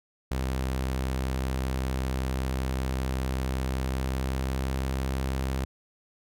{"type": "tone with pitch glide", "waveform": "sawtooth", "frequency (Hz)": [65.2, 66.11], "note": ["C2", "C2"], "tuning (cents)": [-5, 19], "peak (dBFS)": -23, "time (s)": [0.31, 5.65], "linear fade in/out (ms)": 5, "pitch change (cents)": 24, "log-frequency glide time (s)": [3.78, 4.85], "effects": []}